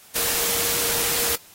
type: tone in noise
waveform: sine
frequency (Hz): 469.4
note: A#4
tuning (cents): +12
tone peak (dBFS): -34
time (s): 0.15-1.36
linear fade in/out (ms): 10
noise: white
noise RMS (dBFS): -23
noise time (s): 0.15-1.36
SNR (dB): -14
effects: white hiss -49 dBFS RMS until 1.54 s + AAC 48 kbps